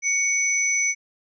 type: tone pair together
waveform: sine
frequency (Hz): 2238 / 5988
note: C#7 / F#8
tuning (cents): +16 / +20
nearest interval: octave + perfect fourth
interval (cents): 1704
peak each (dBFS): -22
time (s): 0.02-0.95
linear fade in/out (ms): 50
effects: none